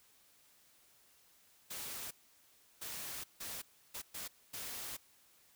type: noise bursts at uneven times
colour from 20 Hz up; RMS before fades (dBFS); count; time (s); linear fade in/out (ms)
white; -44; 6; 1.7-2.11 / 2.81-3.24 / 3.4-3.62 / 3.94-4.02 / 4.14-4.28 / 4.53-4.97; 10
effects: white hiss -67 dBFS RMS until 5.55 s